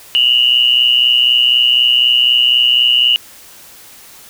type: tone pair together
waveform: sine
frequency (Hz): 2832 / 2956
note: F7 / F#7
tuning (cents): +23 / -2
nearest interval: minor second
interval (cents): 75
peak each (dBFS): -11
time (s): 0.15-3.16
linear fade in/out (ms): 0
effects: white hiss -39 dBFS RMS until 4.29 s